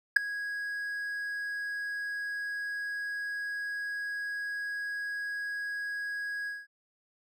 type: tone with ADSR envelope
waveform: triangle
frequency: 1655 Hz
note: G#6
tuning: 6 cents flat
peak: -10 dBFS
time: 0.16-6.67 s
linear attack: 8 ms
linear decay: 4 ms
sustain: -21 dB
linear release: 200 ms
effects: none